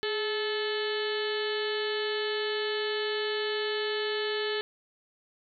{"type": "harmonic tone with a mistuned harmonic", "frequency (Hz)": 434, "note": "A4", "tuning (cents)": -24, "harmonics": [1, 2, 3, 4, 5, 6, 7, 8, 9, 10], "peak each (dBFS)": [-30, -43, -42, -36, -43, -47, -38, -41, -42, -41], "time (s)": [0.03, 4.61], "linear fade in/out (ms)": 0, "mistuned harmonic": 1, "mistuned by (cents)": -54, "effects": []}